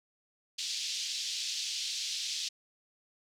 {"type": "band-pass noise", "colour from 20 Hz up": "white", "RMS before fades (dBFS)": -36, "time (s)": [0.58, 2.49], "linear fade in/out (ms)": 10, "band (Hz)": [3100, 5700], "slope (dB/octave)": 24, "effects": []}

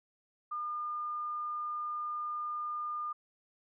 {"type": "tone", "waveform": "sine", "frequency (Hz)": 1210, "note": "D#6", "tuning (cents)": -49, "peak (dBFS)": -34, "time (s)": [0.51, 3.13], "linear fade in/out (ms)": 10, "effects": []}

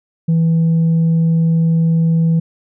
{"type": "tone", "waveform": "sine", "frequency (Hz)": 164.2, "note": "E3", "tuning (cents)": -6, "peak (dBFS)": -8, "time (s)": [0.28, 2.4], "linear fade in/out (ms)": 10, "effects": ["tanh soft clip ceiling -9 dBFS"]}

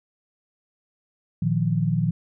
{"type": "chord", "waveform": "sine", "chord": "Bb suspended fourth", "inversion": "none", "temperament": "just", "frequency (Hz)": [116.54, 155.39, 174.81], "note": ["Bb2", "Eb3", "F3"], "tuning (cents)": [0, -2, 2], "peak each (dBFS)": [-25, -23, -24], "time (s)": [1.42, 2.11], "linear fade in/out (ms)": 5, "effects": []}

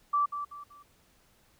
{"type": "tone with echo", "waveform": "sine", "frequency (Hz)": 1163, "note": "D6", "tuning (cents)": -17, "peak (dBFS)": -23, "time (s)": [0.13, 0.26], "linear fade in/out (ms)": 10, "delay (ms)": 190, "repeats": 3, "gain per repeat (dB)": -9, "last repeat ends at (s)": 0.83, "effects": ["pink hiss -65 dBFS RMS until 1.59 s"]}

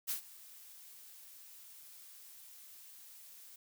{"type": "noise with ADSR envelope", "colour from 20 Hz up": "blue", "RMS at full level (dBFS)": -35, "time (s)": [0.07, 3.56], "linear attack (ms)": 28, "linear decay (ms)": 110, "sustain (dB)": -20, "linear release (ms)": 4, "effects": []}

